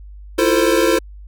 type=chord; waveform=square; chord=F major seventh; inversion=third; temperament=equal with one note detuned; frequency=329.6 / 349.2 / 450.3 / 523.3 Hz; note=E4 / F4 / A4 / C5; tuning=0 / 0 / +40 / 0 cents; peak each=-19 dBFS; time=0.38-0.99 s; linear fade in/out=10 ms; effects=added 50 Hz sine -34 dBFS peak until 1.27 s